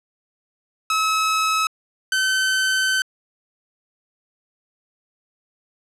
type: tone pair in turn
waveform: sawtooth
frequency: 1289 / 1531.7 Hz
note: E6 / G6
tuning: -39 / -41 cents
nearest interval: minor third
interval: 298 cents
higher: second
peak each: -14 dBFS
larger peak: neither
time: 0.9-1.67 / 2.12-3.02 s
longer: second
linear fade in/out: 2 ms
effects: low-pass 10000 Hz 12 dB/octave